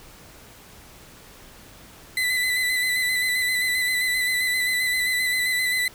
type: tone with vibrato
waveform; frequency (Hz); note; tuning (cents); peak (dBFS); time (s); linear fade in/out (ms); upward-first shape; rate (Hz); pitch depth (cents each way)
35% pulse; 2004; B6; +25; -19; 2.17-5.88; 2; square; 7.6; 23
effects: pink hiss -47 dBFS RMS until 5.94 s